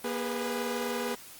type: tone cluster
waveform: sawtooth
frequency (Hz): 238 / 409.4 / 496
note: A#3 / G#4 / B4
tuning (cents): +36 / -25 / +7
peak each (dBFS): -31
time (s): 0.04-1.15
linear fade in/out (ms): 5
effects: white hiss -49 dBFS RMS until 1.39 s + Opus 24 kbps